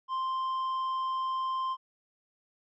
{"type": "tone with tanh clipping", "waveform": "sine", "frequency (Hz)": 1046.5, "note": "C6", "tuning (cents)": 0, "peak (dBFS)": -30, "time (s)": [0.08, 1.77], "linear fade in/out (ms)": 50, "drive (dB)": 5, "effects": []}